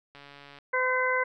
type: click train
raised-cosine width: 0.3 ms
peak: -32 dBFS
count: 63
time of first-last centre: 0.15-0.587 s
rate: 142 Hz
type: harmonic tone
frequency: 510 Hz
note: C5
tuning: 44 cents flat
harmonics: 1 / 2 / 3 / 4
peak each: -29 / -29 / -29 / -29 dBFS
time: 0.73-1.24 s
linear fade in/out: 10 ms
effects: none